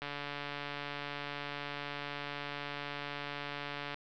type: click train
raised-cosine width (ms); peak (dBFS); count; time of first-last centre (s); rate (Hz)
0.3; -23; 566; 0.02-3.944; 144
effects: low-pass 5000 Hz 12 dB/octave